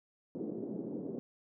pink band-pass noise, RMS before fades -40 dBFS, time 0.35-1.19 s, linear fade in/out 0 ms, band 210 to 410 Hz, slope 24 dB/octave, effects none

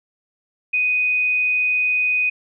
sine tone, 2493 Hz, D#7, 3 cents sharp, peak -16 dBFS, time 0.73-2.3 s, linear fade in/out 10 ms, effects none

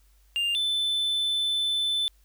triangle tone pair in turn, 2800 / 3520 Hz, F7 / A7, +4 / 0 cents, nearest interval major third, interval 396 cents, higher second, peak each -22 dBFS, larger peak neither, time 0.36-0.55 / 0.55-2.08 s, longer second, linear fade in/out 0 ms, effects added 50 Hz sine -57 dBFS peak until 2.24 s + white hiss -67 dBFS RMS until 2.24 s

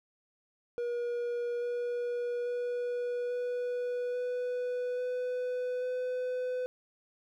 triangle tone with pitch steps, 479.3 / 483.2 / 487.1 / 491.1 / 495.1 / 499.1 / 503.1 Hz, A#4 / B4 / B4 / B4 / B4 / B4 / B4, +48 / -38 / -24 / -10 / +4 / +18 / +32 cents, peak -29 dBFS, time 0.78-6.66 s, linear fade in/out 0 ms, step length 840 ms, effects none

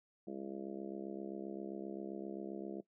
harmonic tone, 67.6 Hz, C#2, 43 cents flat, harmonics 3 / 4 / 5 / 6 / 7 / 8 / 9 / 10, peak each -47 / -53 / -45 / -49 / -54 / -57 / -54 / -56 dBFS, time 0.27-2.81 s, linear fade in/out 5 ms, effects noise-tail reverb RT60 0.1 s tail -18 dB re dry

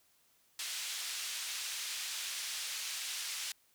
pink band-pass noise, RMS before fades -40 dBFS, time 0.59-3.52 s, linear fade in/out 2 ms, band 2800 to 9100 Hz, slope 12 dB/octave, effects white hiss -70 dBFS RMS until 3.74 s

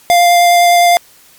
square tone with vibrato, 698.5 Hz, F5, in tune, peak -6 dBFS, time 0.1-0.97 s, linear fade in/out 0 ms, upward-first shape triangle, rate 9.8 Hz, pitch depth 10 cents each way, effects white hiss -44 dBFS RMS until 1.38 s + MP3 96 kbps

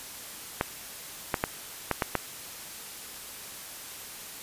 clicks, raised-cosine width 0.5 ms, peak -9 dBFS, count 6, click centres 0.611 / 1.342 / 1.439 / 1.913 / 2.022 / 2.153 s, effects white hiss -42 dBFS RMS until 4.42 s + resampled to 32000 Hz

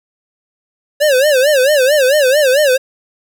square tone with vibrato, 555 Hz, C#5, 2 cents sharp, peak -9 dBFS, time 1-2.78 s, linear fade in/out 20 ms, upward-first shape sine, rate 4.5 Hz, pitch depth 170 cents each way, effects none

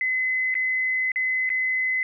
sine tone with dropouts, 2033 Hz, B6, 50 cents sharp, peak -21 dBFS, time 0.01-2.03 s, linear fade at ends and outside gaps 1 ms, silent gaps 0.542-0.552 / 1.118-1.159 / 1.492-1.501 s, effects none

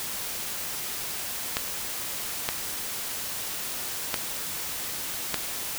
clicks, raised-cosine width 0.2 ms, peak -7 dBFS, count 4, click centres 1.569 / 2.489 / 4.142 / 5.343 s, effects white hiss -33 dBFS RMS until 5.78 s

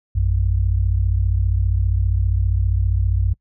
sine tone pair together, 57.47 / 92.5 Hz, A#1 / F#2, -24 / 0 cents, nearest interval minor sixth, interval 824 cents, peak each -18 dBFS, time 0.15-3.34 s, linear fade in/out 10 ms, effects noise-tail reverb RT60 0.1 s tail -24 dB re dry

